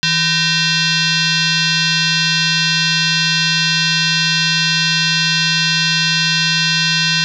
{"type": "tone with frequency modulation", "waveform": "sine", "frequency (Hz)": 687, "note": "F5", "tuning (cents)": -29, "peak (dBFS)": -12, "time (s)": [0.03, 7.24], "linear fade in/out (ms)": 0, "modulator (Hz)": 849, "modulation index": 5.5, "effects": []}